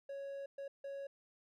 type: tone bursts at uneven times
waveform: triangle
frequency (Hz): 554.4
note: C#5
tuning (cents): 0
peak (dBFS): -40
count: 3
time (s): 0.09-0.46 / 0.58-0.68 / 0.84-1.07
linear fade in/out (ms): 5
effects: none